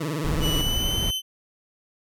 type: tone with vibrato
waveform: 20% pulse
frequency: 152.3 Hz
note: D#3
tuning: 37 cents flat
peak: -21 dBFS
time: 0-0.62 s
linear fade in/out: 10 ms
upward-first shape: sine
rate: 19 Hz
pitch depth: 160 cents each way
type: noise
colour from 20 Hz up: brown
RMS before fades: -26 dBFS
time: 0.24-1.11 s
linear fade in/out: 10 ms
type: tone with pitch glide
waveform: 40% pulse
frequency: 2960 to 3056 Hz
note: F#7 to G7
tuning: 0 to -45 cents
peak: -24 dBFS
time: 0.4-1.22 s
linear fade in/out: 50 ms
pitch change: +55 cents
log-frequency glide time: 0.57-0.95 s
effects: none